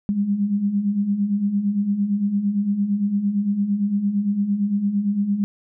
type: beating tone pair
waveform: sine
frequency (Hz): 196 / 204.8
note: G3 / G#3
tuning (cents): 0 / -24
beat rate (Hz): 8.8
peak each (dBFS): -26 / -19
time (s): 0.09-5.44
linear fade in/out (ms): 0
effects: none